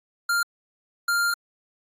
square tone bursts at uneven times, 1396.9 Hz, F6, in tune, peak -21 dBFS, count 2, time 0.29-0.43 / 1.08-1.34 s, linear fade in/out 5 ms, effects AAC 48 kbps

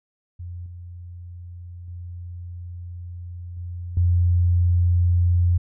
sine tone with level steps, 87.7 Hz, F2, 8 cents sharp, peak -31 / -35 / -32 / -29 / -15 dBFS, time 0.39-5.58 s, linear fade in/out 10 ms, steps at 0.66 / 1.88 / 3.57 / 3.97 s, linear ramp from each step 2 ms, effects none

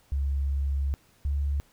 sine tone pair in turn, 69.3 / 70.92 Hz, C#2 / C#2, 0 / +40 cents, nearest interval unison, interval 40 cents, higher second, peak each -24 dBFS, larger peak neither, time 0.12-0.94 / 1.25-1.6 s, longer first, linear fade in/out 0 ms, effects pink hiss -62 dBFS RMS until 1.72 s

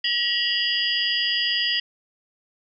sine tone cluster, 1915 / 2811 / 3015 / 3293 / 4861 Hz, A#6 / F7 / F#7 / G#7 / D#8, +46 / +11 / +32 / -15 / -41 cents, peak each -27 dBFS, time 0.04-1.8 s, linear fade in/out 5 ms, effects none

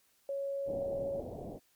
sine tone, 554.4 Hz, C#5, in tune, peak -33 dBFS, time 0.29-1.2 s, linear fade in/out 2 ms
white low-pass noise, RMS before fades -43 dBFS, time 0.65-1.6 s, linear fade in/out 50 ms, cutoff 690 Hz, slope 48 dB/octave
effects white hiss -70 dBFS RMS until 1.75 s + MP3 96 kbps

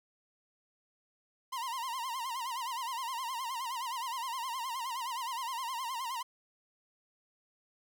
45% pulse tone with vibrato, 987.8 Hz, B5, in tune, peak -35 dBFS, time 1.52-6.23 s, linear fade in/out 10 ms, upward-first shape sine, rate 9.6 Hz, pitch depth 140 cents each way, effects none

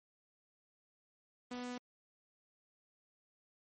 sawtooth tone, 246.9 Hz, B3, in tune, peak -37 dBFS, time 1.51-1.78 s, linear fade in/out 5 ms, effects MP3 32 kbps

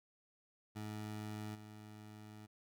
20% pulse tone with level steps, 106.5 Hz, G#2, 44 cents sharp, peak -38 / -47 dBFS, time 0.75-2.47 s, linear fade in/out 20 ms, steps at 1.54 s, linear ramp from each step 20 ms, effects none

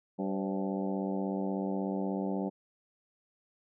harmonic tone with a mistuned harmonic, 96.5 Hz, G2, 27 cents flat, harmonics 2 / 3 / 4 / 5 / 6 / 7 / 8 / 9, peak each -33 / -37 / -39 / -41 / -43 / -44 / -45 / -46 dBFS, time 0.18-2.5 s, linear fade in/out 20 ms, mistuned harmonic 5, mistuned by +71 cents, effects none

